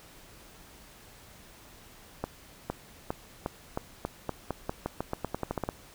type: accelerating click train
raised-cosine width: 1 ms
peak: -16 dBFS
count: 19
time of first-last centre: 2.24-5.689 s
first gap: 460 ms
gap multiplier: 0.88
effects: pink hiss -53 dBFS RMS until 5.94 s